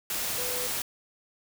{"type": "tone in noise", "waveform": "sine", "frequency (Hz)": 496.2, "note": "B4", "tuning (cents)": 8, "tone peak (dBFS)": -36, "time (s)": [0.38, 0.67], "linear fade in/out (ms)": 2, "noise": "white", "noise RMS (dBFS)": -31, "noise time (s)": [0.1, 0.82], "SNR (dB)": -8, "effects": []}